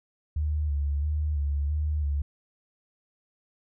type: tone with vibrato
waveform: sine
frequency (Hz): 73.6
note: D2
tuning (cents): +4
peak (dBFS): -24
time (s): 0.36-2.22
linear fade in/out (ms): 5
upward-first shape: square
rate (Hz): 1.5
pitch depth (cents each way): 47
effects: none